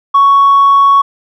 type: tone with tanh clipping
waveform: triangle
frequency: 1113 Hz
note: C#6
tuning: 7 cents sharp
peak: -4 dBFS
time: 0.14-1.02 s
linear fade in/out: 10 ms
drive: 5 dB
effects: none